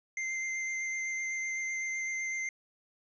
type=tone with vibrato; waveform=square; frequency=2086 Hz; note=C7; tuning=6 cents flat; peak=-33 dBFS; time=0.17-2.49 s; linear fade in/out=2 ms; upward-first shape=sine; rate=7.9 Hz; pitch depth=11 cents each way; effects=resampled to 16000 Hz + 11-bit